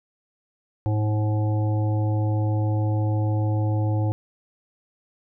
harmonic tone, 106.7 Hz, G#2, 47 cents sharp, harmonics 1 / 3 / 5 / 7 / 8, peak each -20 / -30 / -34 / -37 / -38 dBFS, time 0.86-4.12 s, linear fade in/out 0 ms, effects none

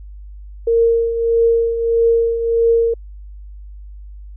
sine tone with tremolo, 461.7 Hz, A#4, 17 cents flat, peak -9 dBFS, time 0.67-2.94 s, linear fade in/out 5 ms, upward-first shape triangle, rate 1.6 Hz, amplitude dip 65%, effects added 50 Hz sine -32 dBFS peak until 4.36 s

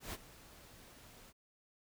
pink noise with ADSR envelope, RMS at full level -42 dBFS, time 0-1.33 s, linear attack 130 ms, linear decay 38 ms, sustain -16 dB, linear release 39 ms, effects none

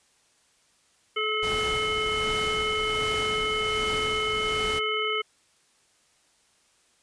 harmonic tone, 431.1 Hz, A4, 35 cents flat, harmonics 1 / 3 / 5 / 7, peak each -30 / -30 / -30 / -30 dBFS, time 1.16-5.22 s, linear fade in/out 10 ms
pink noise with tremolo, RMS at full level -34 dBFS, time 1.42-4.8 s, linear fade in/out 20 ms, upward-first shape sine, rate 1.3 Hz, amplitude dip 40%
effects white hiss -64 dBFS RMS until 7.02 s + resampled to 22050 Hz

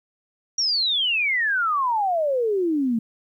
sine exponential sweep, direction down, 5750 to 219.3 Hz, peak -19 dBFS, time 0.58-2.99 s, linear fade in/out 5 ms, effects 10-bit

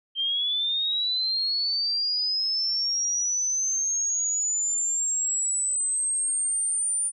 sine linear sweep, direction up, 3136 to 9280 Hz, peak -23 dBFS, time 0.15-7.12 s, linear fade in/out 50 ms, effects none

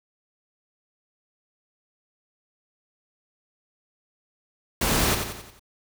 pink noise with echo, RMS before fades -23 dBFS, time 4.81-5.15 s, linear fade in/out 5 ms, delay 89 ms, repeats 5, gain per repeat -6 dB, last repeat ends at 5.595 s, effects none

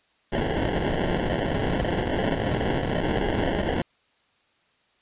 white noise with sample-and-hold, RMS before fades -25 dBFS, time 0.32-3.82 s, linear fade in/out 5 ms, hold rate 1225 Hz, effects white hiss -65 dBFS RMS until 5.01 s + resampled to 8000 Hz

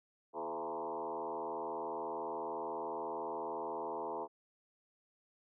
sine tone with frequency modulation, 677 Hz, E5, 46 cents sharp, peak -37 dBFS, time 0.33-4.28 s, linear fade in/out 50 ms, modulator 80 Hz, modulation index 4.2, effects none

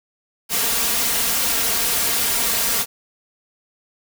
white noise with comb filter, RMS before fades -20 dBFS, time 0.49-2.86 s, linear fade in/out 50 ms, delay 4.3 ms, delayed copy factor +0.6, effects none

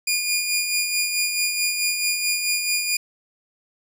15% pulse tone with tremolo, 2428 Hz, D#7, 43 cents flat, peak -12 dBFS, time 0.07-2.97 s, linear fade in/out 5 ms, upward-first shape sine, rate 4.6 Hz, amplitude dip 45%, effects none

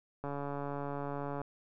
click train, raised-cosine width 1 ms, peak -25 dBFS, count 168, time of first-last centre 0.24-1.416 s, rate 142 Hz, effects none

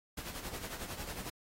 pink noise with tremolo, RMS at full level -41 dBFS, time 0.17-1.3 s, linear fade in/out 5 ms, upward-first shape sine, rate 11 Hz, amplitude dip 60%, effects AAC 48 kbps

